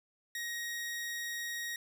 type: tone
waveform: sawtooth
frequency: 1883 Hz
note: A#6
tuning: 17 cents sharp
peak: -33 dBFS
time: 0.35-1.76 s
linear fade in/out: 2 ms
effects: none